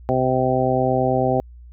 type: harmonic tone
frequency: 129.1 Hz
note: C3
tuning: 23 cents flat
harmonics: 1 / 2 / 3 / 4 / 5 / 6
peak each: -24 / -24 / -24 / -23 / -23 / -23 dBFS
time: 0.09-1.4 s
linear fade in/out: 0 ms
effects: added 60 Hz sine -39 dBFS peak until 1.72 s